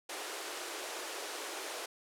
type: high-pass noise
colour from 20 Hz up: pink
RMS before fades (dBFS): -41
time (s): 0.09-1.86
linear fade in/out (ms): 5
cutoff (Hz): 330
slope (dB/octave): 48
effects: low-pass 11000 Hz 12 dB/octave